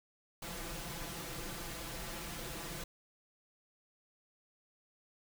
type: noise with comb filter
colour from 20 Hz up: pink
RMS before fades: -43 dBFS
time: 0.42-2.84 s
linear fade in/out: 5 ms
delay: 5.9 ms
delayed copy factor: +0.7
effects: none